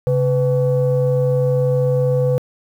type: tone pair together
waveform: sine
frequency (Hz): 135.84 / 500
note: C#3 / B4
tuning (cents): -35 / +21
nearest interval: octave + major seventh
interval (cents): 2256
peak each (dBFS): -15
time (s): 0.07-2.38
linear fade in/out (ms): 0
effects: tanh soft clip ceiling -9 dBFS + 8-bit